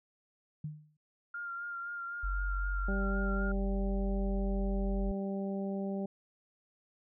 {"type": "tone with exponential decay", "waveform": "sine", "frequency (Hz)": 151.9, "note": "D#3", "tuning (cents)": -41, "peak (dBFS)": -33, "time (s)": [0.64, 0.97], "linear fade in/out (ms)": 5, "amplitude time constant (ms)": 71}
{"type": "tone with vibrato", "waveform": "sine", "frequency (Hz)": 1396.9, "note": "F6", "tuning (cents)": 0, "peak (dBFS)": -37, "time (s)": [1.34, 3.52], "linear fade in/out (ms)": 5, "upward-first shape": "sine", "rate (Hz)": 3.9, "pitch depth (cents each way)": 24}
{"type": "tone", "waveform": "sine", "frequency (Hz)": 46.25, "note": "F#1", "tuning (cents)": 0, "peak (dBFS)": -31, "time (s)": [2.23, 5.12], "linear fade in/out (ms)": 10}
{"type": "harmonic tone", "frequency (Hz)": 196, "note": "G3", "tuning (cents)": 0, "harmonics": [1, 2, 3, 4], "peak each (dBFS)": [-34, -40, -42, -48], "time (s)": [2.88, 6.06], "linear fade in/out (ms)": 5}
{"effects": []}